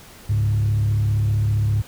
sine tone with frequency modulation, 104.7 Hz, G#2, 15 cents sharp, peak -15 dBFS, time 0.29-1.82 s, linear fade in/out 10 ms, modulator 35.2 Hz, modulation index 0.55, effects tanh soft clip ceiling -13 dBFS + pink hiss -44 dBFS RMS until 1.87 s

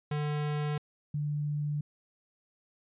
square / sine tone pair in turn, 148.7 / 147.59 Hz, D3 / D3, +22 / +9 cents, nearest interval unison, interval 13 cents, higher first, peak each -30 / -29 dBFS, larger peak second, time 0.11-0.78 / 1.14-1.81 s, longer neither, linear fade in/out 5 ms, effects resampled to 8000 Hz

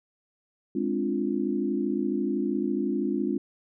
sine chord, D half-diminished seventh, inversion second, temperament equal, 207.7 / 261.6 / 293.7 / 349.2 Hz, Ab3 / C4 / D4 / F4, 0 / 0 / 0 / 0 cents, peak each -30 dBFS, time 0.75-3.38 s, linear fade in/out 5 ms, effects none

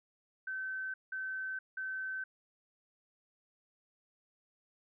sine tone bursts, 1535 Hz, G6, 37 cents flat, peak -36 dBFS, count 3, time 0.47-2.24 s, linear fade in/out 5 ms, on 470 ms, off 180 ms, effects none

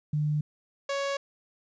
sine / sawtooth tone pair in turn, 150 / 556.6 Hz, D3 / C#5, +37 / +7 cents, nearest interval octave + major seventh, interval 2270 cents, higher second, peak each -24 dBFS, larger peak neither, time 0.13-0.41 / 0.89-1.17 s, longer neither, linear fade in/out 5 ms, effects resampled to 16000 Hz + 11-bit

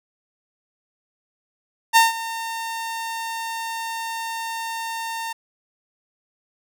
sawtooth tone with ADSR envelope, 910 Hz, A#5, 42 cents flat, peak -6 dBFS, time 1.93-5.33 s, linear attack 33 ms, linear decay 160 ms, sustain -17 dB, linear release 9 ms, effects none

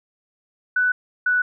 sine tone pair in turn, 1491 / 1480.7 Hz, F#6 / F#6, +13 / +1 cents, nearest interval unison, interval 12 cents, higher first, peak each -16 dBFS, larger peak neither, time 0.76-0.92 / 1.26-1.42 s, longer neither, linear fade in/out 5 ms, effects none

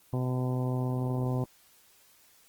harmonic tone, 127 Hz, B2, 49 cents sharp, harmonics 1 / 2 / 3 / 4 / 5 / 6 / 7 / 8, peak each -28 / -34 / -38 / -40 / -42 / -44 / -45 / -46 dBFS, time 0.13-1.44 s, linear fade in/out 2 ms, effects white hiss -61 dBFS RMS until 2.48 s + Opus 24 kbps

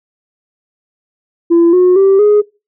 sine tone with pitch steps, 338.7 / 363 / 389.1 / 417 Hz, E4 / F#4 / G4 / G#4, +47 / -33 / -13 / +7 cents, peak -3 dBFS, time 1.5-2.42 s, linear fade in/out 20 ms, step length 230 ms, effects noise-tail reverb RT60 0.3 s tail -25 dB re dry + tanh soft clip ceiling -3 dBFS

